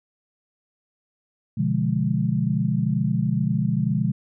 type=chord; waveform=sine; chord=B diminished seventh; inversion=none; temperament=equal with one note detuned; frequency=124.69 / 146.83 / 174.61 / 207.7 Hz; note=B2 / D3 / F3 / Ab3; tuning=+17 / 0 / 0 / 0 cents; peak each=-25 dBFS; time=1.57-4.12 s; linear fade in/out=10 ms; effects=none